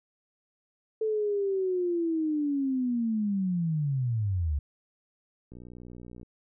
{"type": "linear sweep", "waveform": "sine", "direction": "down", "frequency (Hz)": [441.8, 68.2], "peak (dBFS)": -25, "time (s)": [1.01, 4.59], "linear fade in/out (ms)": 5}
{"type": "click train", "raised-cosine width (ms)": 3, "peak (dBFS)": -33, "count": 44, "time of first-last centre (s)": [5.52, 6.231], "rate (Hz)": 60.5}
{"effects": []}